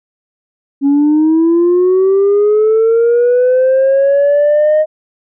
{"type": "linear sweep", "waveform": "sine", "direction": "up", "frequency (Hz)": [275.5, 622.3], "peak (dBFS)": -5, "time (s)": [0.81, 4.86], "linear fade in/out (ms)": 50, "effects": ["tanh soft clip ceiling -5 dBFS"]}